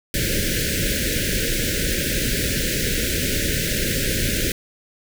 pink band-stop noise, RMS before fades -22 dBFS, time 0.14-4.52 s, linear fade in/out 2 ms, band 580 to 1500 Hz, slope 96 dB/octave, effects none

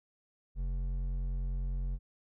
triangle tone with hard clipping, 45.07 Hz, F#1, 45 cents flat, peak -33 dBFS, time 0.55-1.99 s, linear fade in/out 50 ms, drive 11 dB, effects none

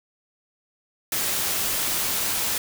white noise, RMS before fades -25 dBFS, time 1.12-2.58 s, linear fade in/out 2 ms, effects none

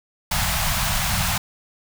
pink band-stop noise, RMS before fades -22 dBFS, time 0.31-1.38 s, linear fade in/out 5 ms, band 200 to 650 Hz, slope 48 dB/octave, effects none

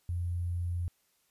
sine tone with sample-and-hold, 87.31 Hz, F2, in tune, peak -30 dBFS, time 0.09-0.88 s, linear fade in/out 0 ms, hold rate 11025 Hz, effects white hiss -72 dBFS RMS until 1.3 s + resampled to 32000 Hz

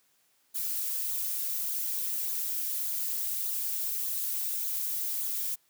violet noise with flanger, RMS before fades -32 dBFS, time 0.54-5.56 s, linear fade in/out 20 ms, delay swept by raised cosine 0.36 to 6.26 ms, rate 1.7 Hz, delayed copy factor -0.6, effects white hiss -69 dBFS RMS until 5.69 s + high-pass 100 Hz 12 dB/octave

